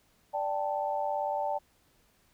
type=chord; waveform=sine; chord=D suspended fourth; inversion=none; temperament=just; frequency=587.3 / 783.1 / 881 Hz; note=D5 / G5 / A5; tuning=0 / -2 / +2 cents; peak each=-33 dBFS; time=0.33-1.59 s; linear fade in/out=20 ms; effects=pink hiss -67 dBFS RMS until 2.33 s